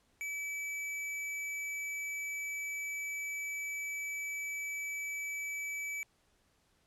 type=tone; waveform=square; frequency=2300 Hz; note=D7; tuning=37 cents flat; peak=-37 dBFS; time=0.21-6.03 s; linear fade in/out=0 ms; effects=pink hiss -72 dBFS RMS until 6.86 s + low-pass 11000 Hz 12 dB/octave